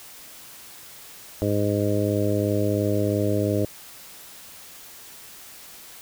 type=harmonic tone; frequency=102.9 Hz; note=G#2; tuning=16 cents flat; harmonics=1 / 2 / 3 / 4 / 5 / 6; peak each=-25 / -29 / -26 / -28 / -28 / -29 dBFS; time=1.42-3.65 s; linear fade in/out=0 ms; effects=white hiss -44 dBFS RMS until 6.01 s